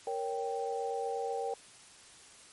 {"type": "chord", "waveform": "sine", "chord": "G diminished", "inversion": "first", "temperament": "equal", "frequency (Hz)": [466.2, 554.4, 784], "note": ["Bb4", "Db5", "G5"], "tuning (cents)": [0, 0, 0], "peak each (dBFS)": [-35, -40, -36], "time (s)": [0.07, 1.54], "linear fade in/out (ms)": 2, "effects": ["white hiss -55 dBFS RMS until 2.52 s", "MP3 48 kbps"]}